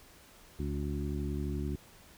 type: harmonic tone with a mistuned harmonic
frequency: 71.6 Hz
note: D2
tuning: 43 cents flat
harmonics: 1 / 2 / 3 / 4 / 5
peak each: -35 / -38 / -40 / -41 / -42 dBFS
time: 0.59-1.76 s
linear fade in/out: 5 ms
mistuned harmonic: 5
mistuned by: +18 cents
effects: pink hiss -57 dBFS RMS until 2.17 s